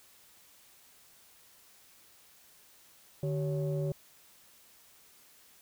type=tone cluster; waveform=sine; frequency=149.4 / 382.9 / 560 Hz; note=D3 / G4 / C#5; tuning=+30 / -41 / +18 cents; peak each=-30 / -36 / -37 dBFS; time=3.23-3.92 s; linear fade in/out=2 ms; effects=tanh soft clip ceiling -23 dBFS + white hiss -60 dBFS RMS until 5.61 s